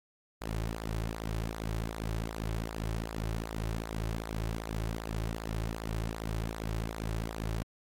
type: tone with flanger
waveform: sawtooth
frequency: 55 Hz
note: A1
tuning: in tune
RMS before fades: -35 dBFS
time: 0.41-7.63 s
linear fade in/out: 5 ms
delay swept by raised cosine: 0.32 to 4.32 ms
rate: 2.6 Hz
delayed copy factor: -0.65
effects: MP3 64 kbps